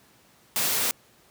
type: noise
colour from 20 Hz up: white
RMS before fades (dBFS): -25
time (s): 0.56-0.91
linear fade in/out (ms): 0
effects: pink hiss -58 dBFS RMS until 1.3 s + high-pass 100 Hz 12 dB/octave